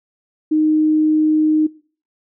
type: tone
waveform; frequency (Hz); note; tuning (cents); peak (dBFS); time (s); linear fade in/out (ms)
sine; 309.3; D#4; -10; -12; 0.51-1.67; 10
effects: noise-tail reverb RT60 0.4 s tail -20 dB re dry